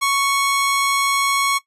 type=tone pair together; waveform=25% pulse; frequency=1108.7 / 4186 Hz; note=C#6 / C8; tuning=0 / 0 cents; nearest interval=octave + major seventh; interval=2300 cents; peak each=-13 / -22 dBFS; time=0.01-1.59 s; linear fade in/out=20 ms; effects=noise-tail reverb RT60 0.1 s tail -18 dB re dry + resampled to 32000 Hz